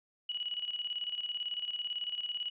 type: tone with tremolo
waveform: sine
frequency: 2928 Hz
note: F#7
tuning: 19 cents flat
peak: -32 dBFS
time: 0.29-2.5 s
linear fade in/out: 5 ms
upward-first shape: square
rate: 18 Hz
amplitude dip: 65%
effects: resampled to 8000 Hz